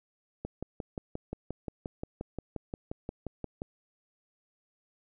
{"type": "click train", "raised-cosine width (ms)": 2, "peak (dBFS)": -22, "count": 19, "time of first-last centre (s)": [0.45, 3.619], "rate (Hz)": 5.68, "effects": []}